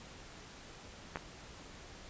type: clicks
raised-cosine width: 0.5 ms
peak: -21 / -27 dBFS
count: 2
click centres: 1.158 / 1.171 s
effects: pink hiss -52 dBFS RMS until 2.09 s + resampled to 16000 Hz